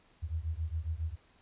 sine beating tone pair, 77.2 / 84.5 Hz, D#2 / E2, -13 / +43 cents, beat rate 7.3 Hz, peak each -35 / -36 dBFS, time 0.22-1.16 s, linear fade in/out 20 ms, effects pink hiss -65 dBFS RMS until 1.41 s + resampled to 8000 Hz

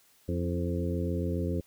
harmonic tone with a mistuned harmonic, 87.3 Hz, F2, in tune, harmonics 1 / 2 / 3 / 4 / 5 / 6, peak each -31 / -34 / -36 / -37 / -38 / -39 dBFS, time 0.28-1.61 s, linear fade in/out 10 ms, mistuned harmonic 4, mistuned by -42 cents, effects white hiss -63 dBFS RMS until 1.66 s

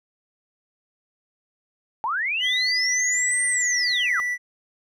sine linear two-way sweep, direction up then down, 827 to 8870 to 1149 Hz, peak -22 dBFS, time 2.04-4.2 s, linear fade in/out 0 ms, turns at 3.46 s
triangle tone with pitch glide, 2000 to 1965.6 Hz, B6 to B6, +21 to -9 cents, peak -21 dBFS, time 2.4-4.38 s, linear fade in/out 50 ms, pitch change -30 cents, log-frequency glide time 2.75-3.65 s
effects none

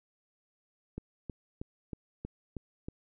click train, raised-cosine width 3 ms, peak -25 dBFS, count 7, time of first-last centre 0.98-2.885 s, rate 3.15 Hz, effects none

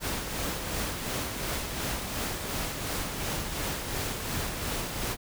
pink noise with tremolo, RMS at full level -31 dBFS, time 0-5.17 s, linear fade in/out 50 ms, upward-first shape sine, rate 2.8 Hz, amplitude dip 40%, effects none

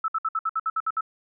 sine tone bursts, 1311 Hz, E6, 10 cents flat, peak -22 dBFS, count 10, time 0.04-1.009 s, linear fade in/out 5 ms, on 42 ms, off 61 ms, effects none

